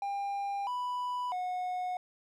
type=tone with pitch steps; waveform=triangle; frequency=800 / 989 / 729 Hz; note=G5 / B5 / F#5; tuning=+35 / +2 / -26 cents; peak=-30 dBFS; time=0.02-1.97 s; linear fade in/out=2 ms; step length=650 ms; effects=none